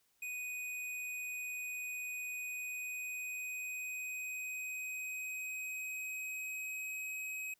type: tone with pitch glide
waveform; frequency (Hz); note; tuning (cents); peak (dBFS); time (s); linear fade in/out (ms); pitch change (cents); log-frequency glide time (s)
square; 2489 to 2535; D#7 to D#7; 0 to +32; -40; 0.22-7.54; 5; +32; 2.35-7.08
effects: white hiss -75 dBFS RMS until 7.59 s